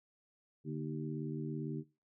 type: harmonic tone with a mistuned harmonic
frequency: 77.78 Hz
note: D#2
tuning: in tune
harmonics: 2 / 3 / 4 / 5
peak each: -39 / -43 / -44 / -46 dBFS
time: 0.64-1.84 s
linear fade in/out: 50 ms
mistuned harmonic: 2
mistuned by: -100 cents
effects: noise-tail reverb RT60 0.3 s tail -20 dB re dry